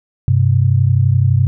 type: tone pair together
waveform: sine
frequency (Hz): 98 / 129.8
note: G2 / C3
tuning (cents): 0 / -13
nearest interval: perfect fourth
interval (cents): 487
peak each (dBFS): -12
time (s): 0.28-1.47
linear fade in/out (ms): 0
effects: none